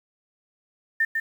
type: tone with echo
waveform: sine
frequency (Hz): 1797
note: A6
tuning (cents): +36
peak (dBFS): -18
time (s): 1-1.05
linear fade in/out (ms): 5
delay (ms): 150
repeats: 1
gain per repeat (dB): -4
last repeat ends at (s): 1.2
effects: 8-bit